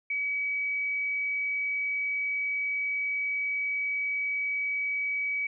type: tone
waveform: sine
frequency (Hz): 2275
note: C#7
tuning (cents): +44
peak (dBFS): -27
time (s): 0.1-5.47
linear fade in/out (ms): 5
effects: none

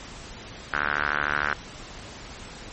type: tone with band-pass filter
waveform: sawtooth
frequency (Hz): 73.42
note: D2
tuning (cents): 0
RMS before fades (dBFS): -26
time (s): 0.73-1.54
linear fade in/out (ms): 0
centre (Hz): 1500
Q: 5.6
effects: pink hiss -41 dBFS RMS until 2.72 s + MP3 32 kbps

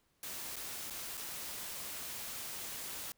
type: noise with dropouts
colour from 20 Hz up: white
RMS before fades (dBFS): -43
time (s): 0.23-3.12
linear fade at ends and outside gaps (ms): 1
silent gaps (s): 0.558-0.565 / 0.9-0.906 / 1.172-1.176
effects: pink hiss -75 dBFS RMS until 3.17 s

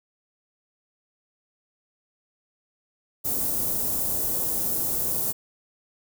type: band-stop noise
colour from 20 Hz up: white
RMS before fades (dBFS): -26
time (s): 3.24-5.33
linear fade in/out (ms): 20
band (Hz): 540 to 11000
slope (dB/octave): 12
effects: none

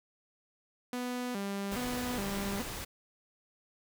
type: tone with vibrato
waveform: sawtooth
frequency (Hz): 221.8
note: A3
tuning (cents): +14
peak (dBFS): -30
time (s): 0.93-2.62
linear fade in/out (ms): 2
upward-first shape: square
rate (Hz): 1.2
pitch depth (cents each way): 190
type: noise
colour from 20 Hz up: pink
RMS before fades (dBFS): -40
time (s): 1.71-2.85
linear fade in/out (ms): 10
effects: none

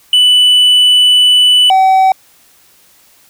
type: tone pair in turn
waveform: triangle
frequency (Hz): 2980 / 761.5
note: F#7 / F#5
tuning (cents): +12 / +50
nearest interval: 2 octaves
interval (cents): 2362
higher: first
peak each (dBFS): -3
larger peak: neither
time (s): 0.13-1.7 / 1.7-2.12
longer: first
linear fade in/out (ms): 2
effects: white hiss -47 dBFS RMS until 3.29 s

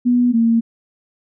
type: tone pair in turn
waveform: sine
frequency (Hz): 244.5 / 229.5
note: B3 / A#3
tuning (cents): -17 / -27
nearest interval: minor second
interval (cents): 110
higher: first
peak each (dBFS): -11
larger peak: neither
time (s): 0.05-0.33 / 0.33-0.61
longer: neither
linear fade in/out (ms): 20
effects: none

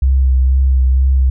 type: tone with vibrato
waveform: sine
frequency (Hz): 65.41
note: C2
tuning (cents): 0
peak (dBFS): -8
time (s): 0.02-1.3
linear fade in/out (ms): 5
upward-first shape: sine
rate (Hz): 2.1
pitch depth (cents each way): 28
effects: none

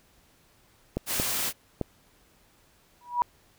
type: clicks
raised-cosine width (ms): 2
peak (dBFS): -14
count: 3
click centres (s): 0.97 / 1.199 / 1.813
type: noise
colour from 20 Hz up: white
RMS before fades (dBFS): -29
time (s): 1.06-1.53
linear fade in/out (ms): 50
type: tone with exponential growth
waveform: sine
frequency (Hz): 969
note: B5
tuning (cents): -33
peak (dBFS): -17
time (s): 3.01-3.22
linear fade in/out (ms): 0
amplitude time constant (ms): 45
effects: pink hiss -62 dBFS RMS until 3.58 s

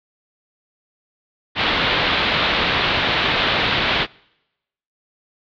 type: low-pass noise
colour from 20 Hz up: white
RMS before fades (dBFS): -19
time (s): 1.55-4.07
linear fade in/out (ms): 50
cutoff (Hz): 3900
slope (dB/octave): 48
effects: noise-tail reverb RT60 0.9 s tail -26 dB re dry

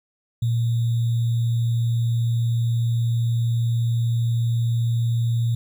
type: tone with sample-and-hold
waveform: sine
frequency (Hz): 116.54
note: A#2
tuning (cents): 0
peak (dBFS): -18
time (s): 0.42-5.55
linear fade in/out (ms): 5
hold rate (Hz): 3675
effects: none

